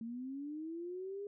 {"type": "linear sweep", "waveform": "sine", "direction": "up", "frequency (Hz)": [223.4, 411], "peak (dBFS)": -40, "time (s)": [0.01, 1.27], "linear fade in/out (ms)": 2, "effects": []}